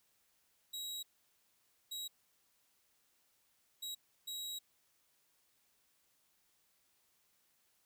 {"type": "tone bursts at uneven times", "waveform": "sawtooth", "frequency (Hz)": 3843, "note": "B7", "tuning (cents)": -48, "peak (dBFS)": -38, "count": 4, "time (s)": [[0.73, 1.03], [1.91, 2.08], [3.82, 3.95], [4.27, 4.59]], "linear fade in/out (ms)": 10, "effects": ["white hiss -75 dBFS RMS until 7.85 s"]}